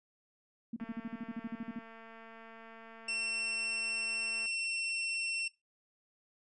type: tone bursts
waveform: sine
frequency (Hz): 230.2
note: A#3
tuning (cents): -22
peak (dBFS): -35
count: 14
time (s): 0.73-1.791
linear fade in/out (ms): 5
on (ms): 34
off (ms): 45
type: click train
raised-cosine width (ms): 0.5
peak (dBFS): -38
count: 828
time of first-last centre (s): 0.8-4.459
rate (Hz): 226
type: tone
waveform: sawtooth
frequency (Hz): 2708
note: E7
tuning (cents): +46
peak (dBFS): -30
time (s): 3.08-5.48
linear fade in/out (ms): 5
effects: noise-tail reverb RT60 0.2 s tail -19 dB re dry + resampled to 22050 Hz